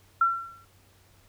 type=tone with exponential decay; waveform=sine; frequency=1358 Hz; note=F6; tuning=49 cents flat; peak=-16 dBFS; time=0.21-0.65 s; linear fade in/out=5 ms; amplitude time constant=94 ms; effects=added 95 Hz sine -61 dBFS peak until 1.28 s + pink hiss -61 dBFS RMS until 1.28 s